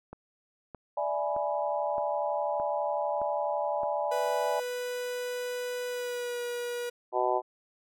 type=click train; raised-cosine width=1 ms; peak=-28 dBFS; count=7; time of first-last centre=0.13-3.834 s; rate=1.62 Hz
type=chord; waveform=sine; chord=E dominant seventh; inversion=third; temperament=equal with one note detuned; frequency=587.3 / 659.3 / 837.4 / 987.8 Hz; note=D5 / E5 / G#5 / B5; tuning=0 / 0 / +14 / 0 cents; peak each=-31 / -34 / -32 / -37 dBFS; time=0.97-4.6 s; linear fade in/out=5 ms
type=tone with pitch glide; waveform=45% pulse; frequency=493.9 to 482.9 Hz; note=B4 to B4; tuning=0 to -39 cents; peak=-32 dBFS; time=4.11-6.9 s; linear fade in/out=10 ms; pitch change=-39 cents; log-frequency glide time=5.88-6.42 s
type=harmonic tone; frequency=125 Hz; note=B2; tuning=21 cents sharp; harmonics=3 / 4 / 5 / 6 / 7 / 8; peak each=-31 / -34 / -30 / -31 / -31 / -34 dBFS; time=7.12-7.42 s; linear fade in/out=50 ms
effects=none